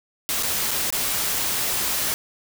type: noise with dropouts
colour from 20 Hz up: white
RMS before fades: -24 dBFS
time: 0.29-2.14 s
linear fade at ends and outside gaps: 0 ms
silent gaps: 0.426-0.432 / 0.709-0.714 / 0.904-0.925 s
effects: none